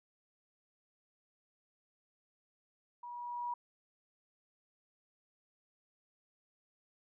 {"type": "tone with level ramp", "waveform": "sine", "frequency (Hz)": 964, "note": "B5", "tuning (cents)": -42, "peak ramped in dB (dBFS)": [-44, -34], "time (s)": [3.03, 3.54], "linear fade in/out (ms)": 5, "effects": []}